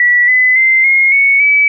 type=tone with pitch steps; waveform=sine; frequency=1949 / 2013 / 2079 / 2148 / 2218 / 2291 Hz; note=B6 / B6 / C7 / C7 / C#7 / D7; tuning=-23 / +33 / -12 / +45 / 0 / -44 cents; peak=-6 dBFS; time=0-1.68 s; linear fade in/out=2 ms; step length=280 ms; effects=none